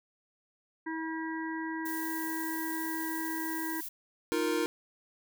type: harmonic tone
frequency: 322.1 Hz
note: E4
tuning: 40 cents flat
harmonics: 1 / 3 / 5 / 6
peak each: -35 / -40 / -42 / -43 dBFS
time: 0.86-3.81 s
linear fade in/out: 10 ms
type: noise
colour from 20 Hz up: violet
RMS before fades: -40 dBFS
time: 1.85-3.89 s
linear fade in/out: 10 ms
type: chord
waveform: square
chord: Eb suspended second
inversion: none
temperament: equal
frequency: 311.1 / 349.2 / 466.2 Hz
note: Eb4 / F4 / Bb4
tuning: 0 / 0 / 0 cents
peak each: -33 dBFS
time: 4.32-4.66 s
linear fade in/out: 0 ms
effects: none